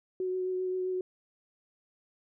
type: tone with vibrato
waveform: sine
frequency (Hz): 369.7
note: F#4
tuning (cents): -1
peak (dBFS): -29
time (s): 0.2-1.01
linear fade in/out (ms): 2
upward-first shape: triangle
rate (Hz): 7.6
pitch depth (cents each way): 16
effects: none